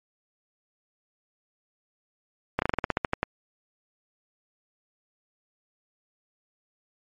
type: slowing click train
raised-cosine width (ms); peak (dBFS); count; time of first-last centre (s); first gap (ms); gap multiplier
0.5; -8; 12; 2.59-3.23; 31; 1.12
effects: MP3 48 kbps